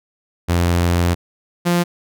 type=tone pair in turn; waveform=sawtooth; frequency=86.8 / 174.2 Hz; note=F2 / F3; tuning=-10 / -4 cents; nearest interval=octave; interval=1206 cents; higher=second; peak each=-10 dBFS; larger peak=neither; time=0.48-1.15 / 1.65-1.84 s; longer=first; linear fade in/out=20 ms; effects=none